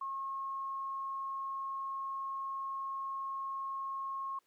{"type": "tone", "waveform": "sine", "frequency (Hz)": 1083, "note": "C#6", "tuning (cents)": -41, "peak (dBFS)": -36, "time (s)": [0.01, 4.39], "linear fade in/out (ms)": 5, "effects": ["pink hiss -75 dBFS RMS until 4.46 s", "high-pass 300 Hz 12 dB/octave"]}